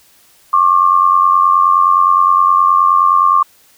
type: tone pair together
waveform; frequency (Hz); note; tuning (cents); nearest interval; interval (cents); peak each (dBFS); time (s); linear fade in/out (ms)
sine; 1085.1 / 1174.7; C#6 / D6; -37 / 0; minor second; 137; -10; 0.53-3.43; 5
effects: white hiss -49 dBFS RMS until 3.77 s